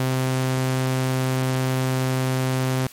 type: tone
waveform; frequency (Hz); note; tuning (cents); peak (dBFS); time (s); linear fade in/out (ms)
sawtooth; 130; C3; -11; -16; 0-2.87; 2
effects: white hiss -46 dBFS RMS until 2.92 s + MP3 64 kbps